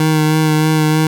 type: tone with vibrato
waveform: 25% pulse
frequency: 155.56 Hz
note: D#3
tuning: in tune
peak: -7 dBFS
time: 0-1.07 s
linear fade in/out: 2 ms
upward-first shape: sine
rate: 3.2 Hz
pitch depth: 17 cents each way
effects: none